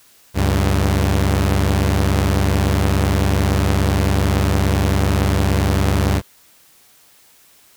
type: tone pair together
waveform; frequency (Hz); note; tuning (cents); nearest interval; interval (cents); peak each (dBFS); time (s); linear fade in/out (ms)
sawtooth; 70.6 / 97.65; C#2 / G2; +32 / -6; tritone; 562; -13; 0.34-6.22; 50
effects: white hiss -51 dBFS RMS until 7.76 s